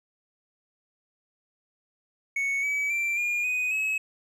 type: tone with pitch steps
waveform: triangle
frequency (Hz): 2217 / 2283 / 2352 / 2422 / 2494 / 2569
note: C#7 / D7 / D7 / D#7 / D#7 / E7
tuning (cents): 0 / -50 / +2 / -47 / +3 / -45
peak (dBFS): -23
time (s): 2.36-3.98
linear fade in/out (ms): 5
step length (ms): 270
effects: none